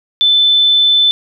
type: tone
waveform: sine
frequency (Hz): 3520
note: A7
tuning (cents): 0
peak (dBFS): -7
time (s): 0.21-1.11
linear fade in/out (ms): 0
effects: none